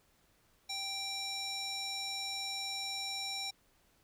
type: tone with band-pass filter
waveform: square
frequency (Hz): 784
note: G5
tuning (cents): 0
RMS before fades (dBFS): -39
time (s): 0.69-3.51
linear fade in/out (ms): 10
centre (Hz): 4900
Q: 2.3
effects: pink hiss -70 dBFS RMS until 4.03 s